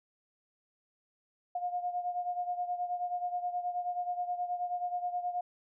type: beating tone pair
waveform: sine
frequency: 711 / 720.4 Hz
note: F5 / F#5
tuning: +31 / -46 cents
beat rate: 9.4 Hz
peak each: -33 / -38 dBFS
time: 1.55-5.41 s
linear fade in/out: 5 ms
effects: none